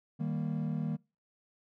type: chord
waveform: triangle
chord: Eb major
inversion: none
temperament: equal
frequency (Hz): 155.56 / 196 / 233.1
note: Eb3 / G3 / Bb3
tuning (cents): 0 / 0 / 0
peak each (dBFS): -31 / -35 / -34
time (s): 0.19-0.97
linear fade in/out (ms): 20
effects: noise-tail reverb RT60 0.3 s tail -25 dB re dry + tanh soft clip ceiling -22 dBFS